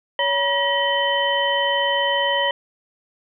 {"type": "tone cluster", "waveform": "sine", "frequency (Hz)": [561, 963, 1910, 3055], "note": ["C#5", "B5", "A#6", "G7"], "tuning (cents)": [21, -44, 42, -45], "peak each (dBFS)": -23, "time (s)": [0.19, 2.51], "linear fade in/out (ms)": 2, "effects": []}